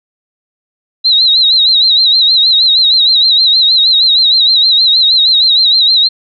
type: tone with vibrato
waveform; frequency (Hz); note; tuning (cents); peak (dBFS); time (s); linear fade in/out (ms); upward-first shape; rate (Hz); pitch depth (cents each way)
sine; 3951; B7; 0; -5; 1.04-6.09; 20; sine; 6.4; 100
effects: none